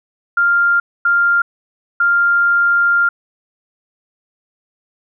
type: tone bursts at uneven times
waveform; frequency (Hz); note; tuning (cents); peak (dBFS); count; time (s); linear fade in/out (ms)
sine; 1396.9; F6; 0; -10; 3; 0.37-0.8 / 1.05-1.42 / 2-3.09; 5
effects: none